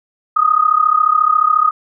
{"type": "tone with amplitude modulation", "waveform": "sine", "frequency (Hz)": 1244.5, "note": "D#6", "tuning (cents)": 0, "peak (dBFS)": -6, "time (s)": [0.36, 1.71], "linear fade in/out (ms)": 10, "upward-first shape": "sine", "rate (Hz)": 34.2, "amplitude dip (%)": 85, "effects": []}